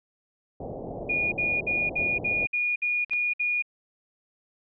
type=low-pass noise; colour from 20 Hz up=white; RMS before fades=-36 dBFS; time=0.6-2.46 s; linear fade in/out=5 ms; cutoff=730 Hz; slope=48 dB/octave
type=tone bursts; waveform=sine; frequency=2442 Hz; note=D#7; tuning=33 cents flat; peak=-23 dBFS; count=9; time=1.09-3.624 s; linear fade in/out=10 ms; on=230 ms; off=58 ms
type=clicks; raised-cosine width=0.3 ms; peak=-33 / -26 dBFS; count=2; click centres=3.097 / 3.134 s
effects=none